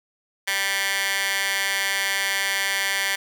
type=tone with high-pass filter; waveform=15% pulse; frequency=196 Hz; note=G3; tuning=in tune; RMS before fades=-24 dBFS; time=0.47-3.16 s; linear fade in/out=10 ms; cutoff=1800 Hz; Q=1.5; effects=none